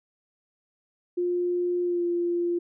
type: tone with pitch glide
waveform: sine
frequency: 353.9 to 346.8 Hz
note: F4 to F4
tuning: +23 to -12 cents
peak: -23 dBFS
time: 1.17-2.59 s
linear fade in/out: 10 ms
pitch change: -35 cents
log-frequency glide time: 1.83-2.04 s
effects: none